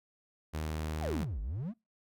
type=tone; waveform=sawtooth; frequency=77.78 Hz; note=D#2; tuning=in tune; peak=-30 dBFS; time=0.53-1.25 s; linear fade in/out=20 ms
type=exponential two-way sweep; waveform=triangle; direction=down then up; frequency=901 to 47.17 to 253.4 Hz; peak=-32 dBFS; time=1-1.74 s; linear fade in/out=50 ms; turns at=1.41 s
effects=noise-tail reverb RT60 0.2 s tail -24 dB re dry + Opus 48 kbps